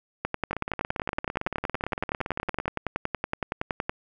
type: two click trains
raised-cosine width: 0.5 ms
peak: -11 / -15 dBFS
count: 40 / 39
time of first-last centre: 0.25-3.895 / 0.51-2.657 s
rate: 10.7 / 17.7 Hz
effects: none